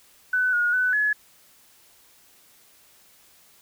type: tone with pitch steps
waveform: sine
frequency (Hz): 1501 / 1440 / 1499 / 1699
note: F#6 / F#6 / F#6 / G#6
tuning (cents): +24 / -47 / +22 / +39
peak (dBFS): -19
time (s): 0.33-1.13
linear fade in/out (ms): 5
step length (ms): 200
effects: white hiss -56 dBFS RMS until 3.61 s